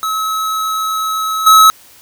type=tone with level steps; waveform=square; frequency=1289 Hz; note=E6; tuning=39 cents flat; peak=-16 / -4 dBFS; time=0.03-1.7 s; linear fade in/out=0 ms; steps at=1.46 s; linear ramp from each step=10 ms; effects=white hiss -43 dBFS RMS until 2.01 s